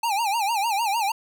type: tone with vibrato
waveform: square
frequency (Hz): 858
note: A5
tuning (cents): -44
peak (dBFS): -22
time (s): 0.03-1.12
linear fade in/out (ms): 5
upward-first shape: sine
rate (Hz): 6.6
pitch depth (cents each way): 170
effects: none